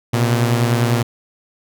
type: beating tone pair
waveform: sawtooth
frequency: 117.7 / 127.7 Hz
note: A#2 / C3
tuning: +17 / -42 cents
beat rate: 10 Hz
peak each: -11 / -17 dBFS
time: 0.13-1.03 s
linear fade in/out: 10 ms
effects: none